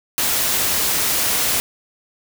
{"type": "noise", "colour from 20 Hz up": "white", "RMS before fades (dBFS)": -19, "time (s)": [0.18, 1.6], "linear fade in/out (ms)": 0, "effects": []}